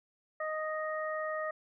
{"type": "harmonic tone", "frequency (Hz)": 622.3, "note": "D#5", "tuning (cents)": 0, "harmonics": [1, 2, 3], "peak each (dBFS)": [-35, -38, -40], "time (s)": [0.4, 1.51], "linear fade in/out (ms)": 5, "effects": []}